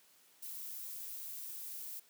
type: noise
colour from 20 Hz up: violet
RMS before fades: -45 dBFS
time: 0.42-2 s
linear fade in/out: 10 ms
effects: white hiss -66 dBFS RMS until 2.09 s + high-pass 150 Hz 12 dB/octave